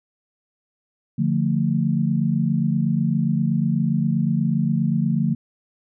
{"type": "chord", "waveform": "sine", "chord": "D minor", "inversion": "none", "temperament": "equal with one note detuned", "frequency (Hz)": [146.83, 174.61, 223.8], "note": ["D3", "F3", "A3"], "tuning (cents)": [0, 0, 30], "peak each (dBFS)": -22, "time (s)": [1.18, 5.35], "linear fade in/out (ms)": 10, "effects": []}